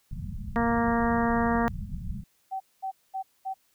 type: low-pass noise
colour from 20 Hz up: pink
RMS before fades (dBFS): -35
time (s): 0.11-2.24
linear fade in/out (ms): 5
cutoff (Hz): 220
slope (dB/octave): 96
type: harmonic tone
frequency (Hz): 233.1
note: A#3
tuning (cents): 0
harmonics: 1 / 2 / 3 / 4 / 5 / 6 / 7 / 8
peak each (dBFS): -25 / -31 / -30 / -31 / -33 / -38 / -37 / -36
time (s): 0.56-1.68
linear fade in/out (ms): 0
type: tone bursts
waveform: sine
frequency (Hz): 767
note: G5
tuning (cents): -38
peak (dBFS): -29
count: 4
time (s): 2.51-3.542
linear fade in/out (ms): 20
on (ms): 93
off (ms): 220
effects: white hiss -68 dBFS RMS until 3.74 s